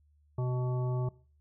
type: harmonic tone with a mistuned harmonic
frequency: 125.1 Hz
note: B2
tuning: 23 cents sharp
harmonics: 1 / 3 / 5 / 7 / 9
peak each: -29 / -39 / -43 / -46 / -48 dBFS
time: 0.38-1.09 s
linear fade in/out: 5 ms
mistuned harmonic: 1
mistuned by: +18 cents
effects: noise-tail reverb RT60 0.4 s tail -20 dB re dry + added 74 Hz sine -63 dBFS peak until 1.4 s